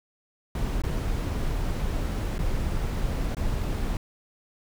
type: noise with dropouts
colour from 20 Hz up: brown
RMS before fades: -27 dBFS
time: 0.55-3.97 s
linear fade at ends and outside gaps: 2 ms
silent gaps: 0.819-0.836 / 2.382-2.39 / 3.348-3.368 s
effects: none